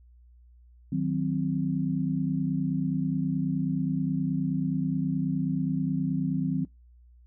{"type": "chord", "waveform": "sine", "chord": "C diminished", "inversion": "first", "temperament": "equal with one note detuned", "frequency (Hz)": [155.56, 185, 260.6], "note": ["Eb3", "Gb3", "C4"], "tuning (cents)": [0, 0, -7], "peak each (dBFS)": -29, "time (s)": [0.92, 6.65], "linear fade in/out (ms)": 5, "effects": ["noise-tail reverb RT60 0.2 s tail -24 dB re dry", "added 60 Hz sine -52 dBFS peak until 7.26 s"]}